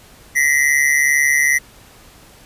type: ring-modulated tone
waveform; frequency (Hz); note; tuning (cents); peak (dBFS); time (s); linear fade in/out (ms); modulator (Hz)
square; 1975.5; B6; 0; -10; 0.35-1.59; 20; 71.1
effects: pink hiss -45 dBFS RMS until 2.45 s + resampled to 32000 Hz